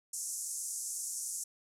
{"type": "band-pass noise", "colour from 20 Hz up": "pink", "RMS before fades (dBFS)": -39, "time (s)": [0.13, 1.44], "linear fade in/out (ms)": 5, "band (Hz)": [6100, 11000], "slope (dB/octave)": 48, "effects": []}